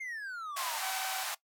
triangle exponential sweep, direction down, 2154 to 878 Hz, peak -36 dBFS, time 0-0.78 s, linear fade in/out 10 ms
pink band-pass noise, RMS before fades -37 dBFS, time 0.56-1.35 s, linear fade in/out 10 ms, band 680 to 16000 Hz, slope 48 dB/octave
sawtooth tone, 762 Hz, G5, 49 cents flat, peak -34 dBFS, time 0.81-1.24 s, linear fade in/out 20 ms
effects noise-tail reverb RT60 0.1 s tail -19 dB re dry

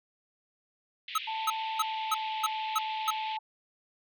white band-pass noise, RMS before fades -41 dBFS, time 1.08-3.37 s, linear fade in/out 2 ms, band 2100 to 3600 Hz, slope 48 dB/octave
square tone bursts, 1285 Hz, E6, 45 cents flat, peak -25 dBFS, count 7, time 1.15-3.107 s, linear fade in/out 5 ms, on 31 ms, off 290 ms
sine tone with pitch glide, 884 to 872.3 Hz, A5 to A5, +8 to -15 cents, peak -32 dBFS, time 1.27-3.39 s, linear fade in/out 10 ms, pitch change -23 cents, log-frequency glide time 1.67-2.39 s
effects none

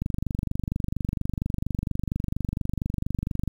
click train, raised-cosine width 5 ms, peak -14 dBFS, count 85, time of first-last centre 0.02-3.477 s, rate 24.3 Hz, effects 8-bit

